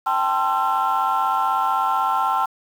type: chord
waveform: sine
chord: A minor seventh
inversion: third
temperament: equal with one note detuned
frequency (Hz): 784 / 880 / 1046.5 / 1347.8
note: G5 / A5 / C6 / E6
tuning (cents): 0 / 0 / 0 / +38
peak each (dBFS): -22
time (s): 0.06-2.46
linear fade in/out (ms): 10
effects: tanh soft clip ceiling -12 dBFS + 7-bit